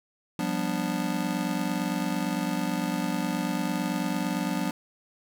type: chord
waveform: square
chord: G dominant seventh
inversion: third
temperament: just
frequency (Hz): 176.4 / 196 / 245 / 294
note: F3 / G3 / B3 / D4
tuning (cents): +18 / 0 / -14 / +2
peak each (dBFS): -33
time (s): 0.39-4.71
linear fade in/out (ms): 2
effects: none